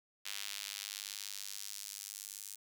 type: tone with high-pass filter sweep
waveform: sawtooth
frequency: 100.8 Hz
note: G2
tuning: 49 cents sharp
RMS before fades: -45 dBFS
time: 0.25-2.56 s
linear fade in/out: 10 ms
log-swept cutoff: 3000 to 7600 Hz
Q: 1.1
effects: none